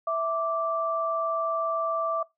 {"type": "tone pair together", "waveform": "sine", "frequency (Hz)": [657, 1170.6], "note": ["E5", "D6"], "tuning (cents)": [-6, -6], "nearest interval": "minor seventh", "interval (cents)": 1000, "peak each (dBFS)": -27, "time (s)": [0.07, 2.23], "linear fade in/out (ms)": 5, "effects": ["noise-tail reverb RT60 0.2 s tail -22 dB re dry"]}